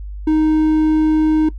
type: tone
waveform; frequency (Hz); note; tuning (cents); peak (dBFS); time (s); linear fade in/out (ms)
triangle; 311.1; D#4; 0; -9; 0.27-1.49; 5
effects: noise-tail reverb RT60 0.1 s tail -19 dB re dry + added 50 Hz sine -26 dBFS peak until 1.58 s